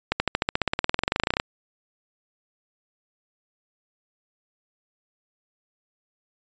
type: accelerating click train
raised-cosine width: 0.3 ms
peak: -5 dBFS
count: 26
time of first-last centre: 0.12-1.399 s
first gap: 80 ms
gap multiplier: 0.96
effects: resampled to 16000 Hz